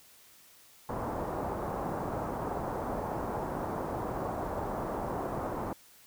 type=low-pass noise; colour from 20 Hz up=white; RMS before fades=-35 dBFS; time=0.89-5.73 s; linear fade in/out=2 ms; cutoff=980 Hz; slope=24 dB/octave; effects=white hiss -58 dBFS RMS until 6.06 s